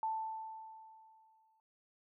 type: tone with exponential decay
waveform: sine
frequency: 883 Hz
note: A5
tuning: 6 cents sharp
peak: -32 dBFS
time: 0.03-1.6 s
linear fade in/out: 1 ms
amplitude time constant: 340 ms
effects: none